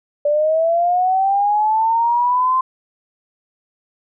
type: linear sweep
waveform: sine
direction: up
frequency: 580 to 1045 Hz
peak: -13 dBFS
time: 0.25-2.61 s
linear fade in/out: 5 ms
effects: none